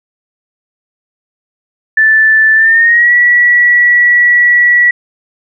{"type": "tone with pitch glide", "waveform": "sine", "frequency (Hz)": [1758, 1939.4], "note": ["A6", "B6"], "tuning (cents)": [-2, -32], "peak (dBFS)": -4, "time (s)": [1.97, 4.91], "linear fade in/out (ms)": 5, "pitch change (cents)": 170, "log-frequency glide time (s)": [2.55, 3.13], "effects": []}